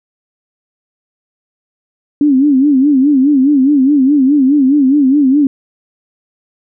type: tone with vibrato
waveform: sine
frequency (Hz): 277.2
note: C#4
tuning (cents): 0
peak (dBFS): -6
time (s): 2.21-5.47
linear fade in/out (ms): 2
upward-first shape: sine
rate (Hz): 4.8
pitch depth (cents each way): 130
effects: none